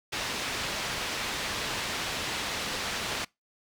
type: low-pass noise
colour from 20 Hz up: white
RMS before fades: -33 dBFS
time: 0.12-3.25 s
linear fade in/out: 10 ms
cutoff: 4100 Hz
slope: 12 dB/octave
effects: noise-tail reverb RT60 0.2 s tail -24 dB re dry